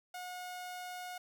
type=tone; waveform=sawtooth; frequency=724 Hz; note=F#5; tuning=38 cents flat; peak=-38 dBFS; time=0.14-1.18 s; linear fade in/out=5 ms; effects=none